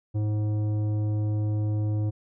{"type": "tone with tanh clipping", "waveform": "triangle", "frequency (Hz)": 105.9, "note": "G#2", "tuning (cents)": 34, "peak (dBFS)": -25, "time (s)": [0.14, 2.11], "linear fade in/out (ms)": 20, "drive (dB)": 15, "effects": []}